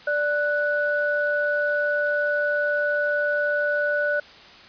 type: tone pair together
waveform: sine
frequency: 587.3 / 1480 Hz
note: D5 / F#6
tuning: 0 / 0 cents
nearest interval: octave + major third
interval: 1600 cents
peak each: -23 dBFS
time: 0.07-4.2 s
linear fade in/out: 5 ms
effects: white hiss -46 dBFS RMS until 4.68 s + resampled to 11025 Hz